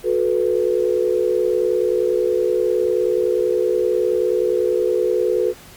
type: tone cluster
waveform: sine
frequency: 363.2 / 433.6 / 492.8 Hz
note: F#4 / A4 / B4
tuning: -32 / -25 / -4 cents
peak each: -20 dBFS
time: 0.03-5.54 s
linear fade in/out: 50 ms
effects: pink hiss -43 dBFS RMS until 5.76 s + Opus 48 kbps